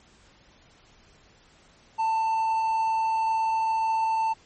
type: tone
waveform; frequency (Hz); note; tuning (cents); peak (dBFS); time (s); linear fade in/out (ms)
triangle; 891; A5; +22; -20; 1.98-4.34; 20
effects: pink hiss -57 dBFS RMS until 4.45 s + MP3 32 kbps